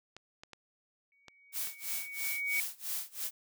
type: clicks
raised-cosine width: 0.2 ms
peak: -30 dBFS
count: 5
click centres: 0.166 / 0.435 / 0.533 / 1.283 / 1.672 s
type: tone with exponential growth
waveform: sine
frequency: 2249 Hz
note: C#7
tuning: 24 cents sharp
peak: -28 dBFS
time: 1.12-2.6 s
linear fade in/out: 1 ms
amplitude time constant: 320 ms
type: noise with tremolo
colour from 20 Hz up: blue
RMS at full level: -35 dBFS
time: 1.52-3.31 s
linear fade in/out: 50 ms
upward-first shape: sine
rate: 3 Hz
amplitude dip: 95%
effects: none